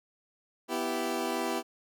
20% pulse chord, E minor, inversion second, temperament equal, 246.9 / 329.6 / 392 Hz, B3 / E4 / G4, 0 / 0 / 0 cents, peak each -30 / -29 / -29 dBFS, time 0.68-1.63 s, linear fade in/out 50 ms, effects none

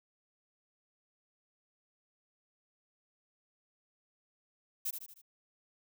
violet noise with echo, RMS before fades -35 dBFS, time 4.85-4.91 s, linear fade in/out 10 ms, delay 77 ms, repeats 4, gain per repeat -6 dB, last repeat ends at 5.218 s, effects none

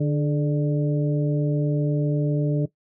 harmonic tone with a mistuned harmonic, 148 Hz, D3, 14 cents sharp, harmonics 1 / 2 / 3 / 4, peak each -20 / -26 / -30 / -32 dBFS, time 0-2.66 s, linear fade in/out 10 ms, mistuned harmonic 3, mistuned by -62 cents, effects noise-tail reverb RT60 0.1 s tail -17 dB re dry

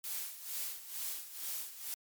blue noise with tremolo, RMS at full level -38 dBFS, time 0.04-1.94 s, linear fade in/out 0 ms, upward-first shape sine, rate 2.2 Hz, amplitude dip 75%, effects MP3 96 kbps

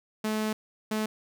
sawtooth tone bursts at uneven times, 216 Hz, A3, 32 cents flat, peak -23 dBFS, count 2, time 0.24-0.53 / 0.91-1.06 s, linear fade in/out 5 ms, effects none

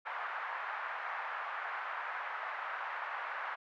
white band-pass noise, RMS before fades -40 dBFS, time 0.05-3.56 s, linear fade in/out 20 ms, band 770 to 1700 Hz, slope 24 dB/octave, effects none

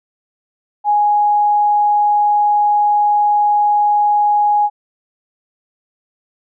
sine tone, 830.6 Hz, G#5, in tune, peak -10 dBFS, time 0.84-4.7 s, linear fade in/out 50 ms, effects none

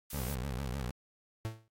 blue noise, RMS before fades -43 dBFS, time 0.1-0.35 s, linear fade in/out 5 ms
20% pulse tone with vibrato, 65.5 Hz, C2, 2 cents sharp, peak -30 dBFS, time 0.13-0.91 s, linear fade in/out 5 ms, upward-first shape sine, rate 6.6 Hz, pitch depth 170 cents each way
45% pulse tone with exponential decay, 111.2 Hz, A2, 19 cents sharp, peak -31 dBFS, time 1.45-1.68 s, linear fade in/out 0 ms, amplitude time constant 48 ms
effects AAC 48 kbps

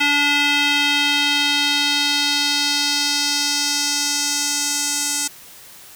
square tone with band-pass filter sweep, 288.5 Hz, D4, 31 cents flat, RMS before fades -19 dBFS, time 0-5.28 s, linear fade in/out 10 ms, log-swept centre 2600 to 7600 Hz, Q 2, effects white hiss -42 dBFS RMS until 5.95 s

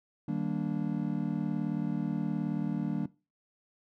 triangle chord, Eb major seventh, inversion none, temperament just, 155.56 / 194.45 / 233.3 / 291.7 Hz, Eb3 / G3 / Bb3 / D4, 0 / -14 / +2 / -12 cents, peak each -33 dBFS, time 0.28-3.06 s, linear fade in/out 5 ms, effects noise-tail reverb RT60 0.3 s tail -19 dB re dry

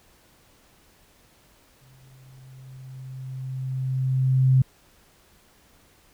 sine tone with exponential growth, 130.81 Hz, C3, in tune, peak -13 dBFS, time 1.81-4.62 s, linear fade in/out 5 ms, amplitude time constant 610 ms, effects pink hiss -58 dBFS RMS until 6.13 s

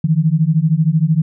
sine beating tone pair, 152.3 / 165.3 Hz, D#3 / E3, -37 / +5 cents, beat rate 13 Hz, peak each -14 dBFS, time 0.04-1.22 s, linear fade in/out 5 ms, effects none

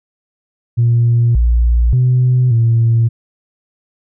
sine tone with pitch steps, 118.1 / 58.6 / 126.1 / 115.3 Hz, A#2 / A#1 / B2 / A#2, +23 / +10 / +36 / -19 cents, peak -7 dBFS, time 0.77-3.09 s, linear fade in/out 20 ms, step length 580 ms, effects tanh soft clip ceiling -5 dBFS

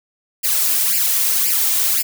blue noise with flanger, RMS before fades -17 dBFS, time 0.43-2.03 s, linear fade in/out 20 ms, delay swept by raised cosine 0.4 to 2.9 ms, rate 1.9 Hz, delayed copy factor +0.9, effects none

